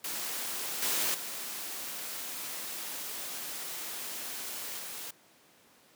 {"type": "noise with level steps", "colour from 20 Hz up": "white", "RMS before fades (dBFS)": [-36, -30, -39, -41], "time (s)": [0.04, 5.11], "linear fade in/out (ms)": 5, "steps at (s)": [0.82, 1.14, 4.79], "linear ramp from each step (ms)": 5, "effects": ["pink hiss -61 dBFS RMS until 5.95 s", "high-pass 200 Hz 12 dB/octave"]}